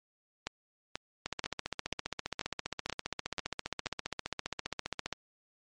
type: two click trains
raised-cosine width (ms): 0.2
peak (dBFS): -16 / -16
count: 59 / 8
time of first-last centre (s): 1.26-5.127 / 0.47-3.868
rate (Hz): 15 / 2.06
effects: MP3 48 kbps